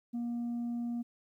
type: tone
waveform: sine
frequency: 237.6 Hz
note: A#3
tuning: 33 cents sharp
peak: -30 dBFS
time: 0.13-1.03 s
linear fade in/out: 20 ms
effects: tanh soft clip ceiling -32 dBFS + 12-bit